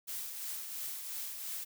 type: noise with tremolo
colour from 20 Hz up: blue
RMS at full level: -39 dBFS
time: 0.07-1.65 s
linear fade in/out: 20 ms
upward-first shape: triangle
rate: 2.9 Hz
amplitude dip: 45%
effects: none